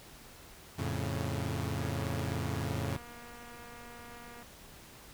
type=chord; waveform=sawtooth; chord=F augmented; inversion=none; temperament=equal with one note detuned; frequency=87.31 / 110.64 / 138.59 Hz; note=F2 / A2 / C#3; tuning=0 / +10 / 0 cents; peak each=-33 dBFS; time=0.78-2.97 s; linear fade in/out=10 ms
type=click train; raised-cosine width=0.5 ms; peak=-37 dBFS; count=631; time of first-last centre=1.78-4.427 s; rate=238 Hz
effects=pink hiss -53 dBFS RMS until 5.13 s